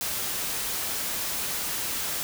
white noise, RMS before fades -30 dBFS, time 0.01-2.23 s, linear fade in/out 0 ms, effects none

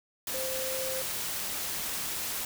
sine tone in noise, 523.3 Hz, C5, in tune, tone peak -34 dBFS, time 0.34-1.02 s, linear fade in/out 2 ms, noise white, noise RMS -34 dBFS, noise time 0.27-2.45 s, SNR -3 dB, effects none

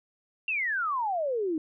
sine exponential sweep, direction down, 2772 to 301.8 Hz, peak -26 dBFS, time 0.48-1.58 s, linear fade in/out 2 ms, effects none

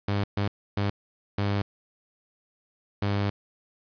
sawtooth tone bursts at uneven times, 101 Hz, G#2, 48 cents flat, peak -20 dBFS, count 5, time 0.08-0.24 / 0.37-0.48 / 0.77-0.9 / 1.38-1.62 / 3.02-3.3 s, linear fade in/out 5 ms, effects resampled to 11025 Hz + 8-bit

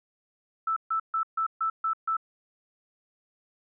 sine tone bursts, 1318.5 Hz, E6, in tune, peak -24 dBFS, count 7, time 0.67-2.168 s, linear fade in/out 5 ms, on 94 ms, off 140 ms, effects none

